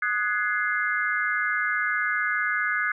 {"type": "chord", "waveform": "sine", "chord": "Ab dominant seventh", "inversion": "second", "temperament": "equal with one note detuned", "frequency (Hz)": [1244.5, 1480, 1679.6, 2093], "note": ["Eb6", "Gb6", "Ab6", "C7"], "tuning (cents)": [0, 0, 19, 0], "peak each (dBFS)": [-30, -27, -27, -30], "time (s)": [0.02, 2.92], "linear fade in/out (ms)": 5, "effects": []}